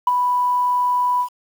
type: tone with ADSR envelope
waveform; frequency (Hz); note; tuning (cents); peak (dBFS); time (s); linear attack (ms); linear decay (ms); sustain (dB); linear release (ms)
sine; 987.8; B5; 0; -9; 0.07-1.29; 4; 24; -6; 87
effects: tanh soft clip ceiling -7 dBFS + 7-bit